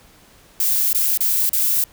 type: noise with dropouts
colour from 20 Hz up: violet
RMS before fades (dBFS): -18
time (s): 0.6-1.84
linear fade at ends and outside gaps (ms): 2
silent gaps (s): 0.931-0.947 / 1.175-1.206 / 1.493-1.531
effects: pink hiss -50 dBFS RMS until 1.92 s

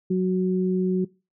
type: tone pair together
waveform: sine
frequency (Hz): 184.78 / 370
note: F#3 / F#4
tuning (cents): -2 / 0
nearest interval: octave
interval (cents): 1202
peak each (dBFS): -21 / -24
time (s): 0.1-1.05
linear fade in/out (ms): 10
effects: noise-tail reverb RT60 0.3 s tail -23 dB re dry

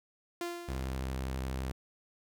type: tone with exponential decay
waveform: sawtooth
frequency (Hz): 346.1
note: F4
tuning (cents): -16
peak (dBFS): -29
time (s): 0.41-1.29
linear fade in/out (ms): 2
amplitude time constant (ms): 190
type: tone with vibrato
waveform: sawtooth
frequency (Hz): 65.41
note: C2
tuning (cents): 0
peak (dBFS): -30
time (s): 0.68-1.72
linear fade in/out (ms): 10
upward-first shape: sine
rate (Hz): 12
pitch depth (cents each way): 22
effects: none

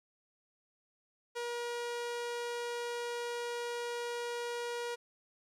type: tone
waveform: sawtooth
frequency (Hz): 477.5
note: A#4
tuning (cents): +42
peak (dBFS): -32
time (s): 1.35-4.96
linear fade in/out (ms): 20
effects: low-pass 9000 Hz 12 dB/octave + 12-bit

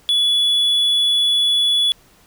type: tone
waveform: triangle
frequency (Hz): 3414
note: G#7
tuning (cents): +47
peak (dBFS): -12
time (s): 0.09-1.92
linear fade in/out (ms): 0
effects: pink hiss -52 dBFS RMS until 2.26 s

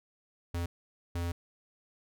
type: tone bursts at uneven times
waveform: square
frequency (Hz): 86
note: F2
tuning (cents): -26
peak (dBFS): -32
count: 2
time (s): 0.54-0.66 / 1.15-1.32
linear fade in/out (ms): 5
effects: none

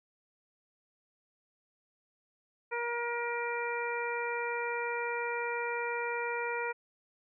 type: harmonic tone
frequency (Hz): 474.3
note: A#4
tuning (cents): +30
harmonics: 1 / 2 / 3 / 4 / 5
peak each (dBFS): -36 / -37 / -39 / -41 / -39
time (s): 2.71-6.73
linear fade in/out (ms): 20
effects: none

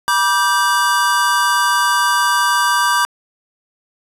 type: chord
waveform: square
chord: G major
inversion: first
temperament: equal with one note detuned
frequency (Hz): 968.6 / 1174.7 / 1568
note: B5 / D6 / G6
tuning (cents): -34 / 0 / 0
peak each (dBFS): -18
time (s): 0.08-3.05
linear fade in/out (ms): 0
effects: resampled to 32000 Hz + 7-bit

